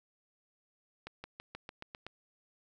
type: accelerating click train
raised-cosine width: 0.3 ms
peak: -27 dBFS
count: 8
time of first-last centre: 1.07-2.066 s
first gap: 170 ms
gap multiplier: 0.94
effects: none